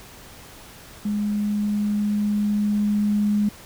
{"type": "tone with level ramp", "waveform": "sine", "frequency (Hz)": 207.7, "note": "G#3", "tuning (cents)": 0, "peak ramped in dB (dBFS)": [-21, -17], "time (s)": [1.05, 3.49], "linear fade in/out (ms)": 5, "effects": ["pink hiss -44 dBFS RMS until 3.65 s"]}